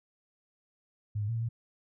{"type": "tone with pitch steps", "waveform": "sine", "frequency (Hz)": [105, 103.5, 115.6, 114.2, 116.3], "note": ["G#2", "G#2", "A#2", "A#2", "A#2"], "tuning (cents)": [19, -5, -14, -35, -4], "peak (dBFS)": -29, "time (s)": [1.15, 1.49], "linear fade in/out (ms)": 10, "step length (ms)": 68, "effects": []}